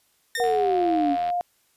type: tone with exponential decay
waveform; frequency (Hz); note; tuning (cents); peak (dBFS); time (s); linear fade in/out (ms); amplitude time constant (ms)
sawtooth; 1824; A#6; -38; -20; 0.35-0.69; 2; 72
type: exponential sweep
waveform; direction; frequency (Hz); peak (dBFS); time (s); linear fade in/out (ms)
sine; down; 492.2 to 273; -21; 0.37-1.17; 50
type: tone with pitch glide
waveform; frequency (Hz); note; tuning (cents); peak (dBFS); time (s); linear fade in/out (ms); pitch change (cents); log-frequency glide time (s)
sine; 736 to 706.8; F#5 to F5; -9 to +21; -22; 0.4-1.41; 0; -70; 0.59-0.81
type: click train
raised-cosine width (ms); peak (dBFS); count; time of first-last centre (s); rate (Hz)
0.3; -22; 72; 0.44-1.302; 82.4
effects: white hiss -65 dBFS RMS until 1.76 s + resampled to 32000 Hz